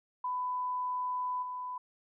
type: tone with level steps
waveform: sine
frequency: 999 Hz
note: B5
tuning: 20 cents sharp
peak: -31 / -36 dBFS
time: 0.24-1.78 s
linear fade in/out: 5 ms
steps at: 1.42 s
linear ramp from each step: 10 ms
effects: none